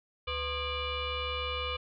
sine tone with frequency modulation, 1217 Hz, D#6, 39 cents flat, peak -31 dBFS, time 0.27-1.77 s, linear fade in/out 10 ms, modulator 572 Hz, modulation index 3.8, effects none

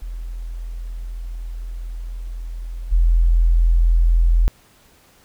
sine tone with level steps, 42 Hz, E1, 33 cents sharp, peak -26 / -11 dBFS, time 0.02-4.48 s, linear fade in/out 0 ms, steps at 2.91 s, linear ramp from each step 20 ms, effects pink hiss -53 dBFS RMS until 5.24 s

